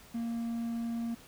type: tone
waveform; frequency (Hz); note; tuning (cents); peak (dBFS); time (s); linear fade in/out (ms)
triangle; 232.2; A#3; -7; -30; 0.14-1.15; 10
effects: pink hiss -55 dBFS RMS until 1.27 s